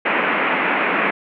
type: band-pass noise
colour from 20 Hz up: white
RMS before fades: -19 dBFS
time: 0.05-1.11 s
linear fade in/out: 10 ms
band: 180 to 2500 Hz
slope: 48 dB/octave
effects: none